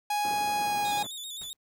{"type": "tone with pitch glide", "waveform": "45% pulse", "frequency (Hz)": [830.6, 824.9], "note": ["G#5", "G#5"], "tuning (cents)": [0, -12], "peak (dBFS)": -26, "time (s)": [0.1, 1.03], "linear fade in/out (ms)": 5, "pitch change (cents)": -12, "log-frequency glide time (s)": [0.58, 0.78]}
{"type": "band-pass noise", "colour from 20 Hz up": "pink", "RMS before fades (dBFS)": -43, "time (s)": [0.24, 1.07], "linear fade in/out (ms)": 5, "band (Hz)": [180, 1000], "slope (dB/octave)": 12}
{"type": "tone with vibrato", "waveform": "sawtooth", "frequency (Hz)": 3600, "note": "A7", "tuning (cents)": 39, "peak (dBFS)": -34, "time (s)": [0.85, 1.53], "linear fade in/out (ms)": 0, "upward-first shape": "square", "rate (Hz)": 7.7, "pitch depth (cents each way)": 60}
{"type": "noise with exponential decay", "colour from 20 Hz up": "pink", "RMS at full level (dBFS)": -45, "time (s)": [1.41, 1.57], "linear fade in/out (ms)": 5, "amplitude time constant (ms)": 34}
{"effects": []}